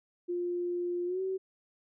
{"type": "tone with pitch glide", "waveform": "sine", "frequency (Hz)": [351.9, 379.3], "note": ["F4", "F#4"], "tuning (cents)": [13, 43], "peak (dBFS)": -30, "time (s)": [0.28, 1.38], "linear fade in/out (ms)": 20, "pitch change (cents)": 130, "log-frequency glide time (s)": [1.06, 1.21], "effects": []}